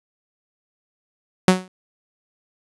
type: tone with exponential decay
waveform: sawtooth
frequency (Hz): 185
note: F#3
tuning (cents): 0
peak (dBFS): -3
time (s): 1.48-1.68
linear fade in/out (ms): 2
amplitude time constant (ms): 42
effects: resampled to 24000 Hz